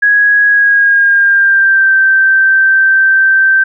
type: tone with pitch glide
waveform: sine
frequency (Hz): 1661.2 to 1558.9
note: G#6 to G6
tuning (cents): 0 to -10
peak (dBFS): -5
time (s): 0.02-3.64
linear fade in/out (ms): 10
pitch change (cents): -110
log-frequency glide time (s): 0.47-1.94
effects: none